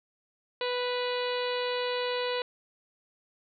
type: harmonic tone with a mistuned harmonic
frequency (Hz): 493.9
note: B4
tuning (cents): 0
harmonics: 1 / 2 / 3 / 4 / 5 / 6 / 7 / 8 / 9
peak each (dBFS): -30 / -36 / -41 / -41 / -41 / -40 / -44 / -39 / -46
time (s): 0.61-2.42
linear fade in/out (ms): 2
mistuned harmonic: 6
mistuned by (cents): -22
effects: none